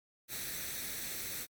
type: noise with comb filter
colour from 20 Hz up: white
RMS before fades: -40 dBFS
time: 0.28-1.47 s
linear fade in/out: 50 ms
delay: 0.5 ms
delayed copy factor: +0.6
effects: MP3 96 kbps